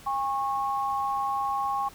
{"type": "tone pair together", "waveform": "sine", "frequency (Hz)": [810, 1095.3], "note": ["G#5", "C#6"], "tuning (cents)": [-43, -21], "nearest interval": "perfect fourth", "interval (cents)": 522, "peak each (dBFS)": -28, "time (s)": [0.06, 1.89], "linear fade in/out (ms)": 10, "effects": ["pink hiss -50 dBFS RMS until 1.94 s"]}